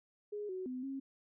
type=tone with pitch steps; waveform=sine; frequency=415.5 / 372.3 / 254.1 / 270.4 Hz; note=G#4 / F#4 / B3 / C#4; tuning=+1 / +11 / +49 / -43 cents; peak=-38 dBFS; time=0.32-1 s; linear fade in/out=10 ms; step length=170 ms; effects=none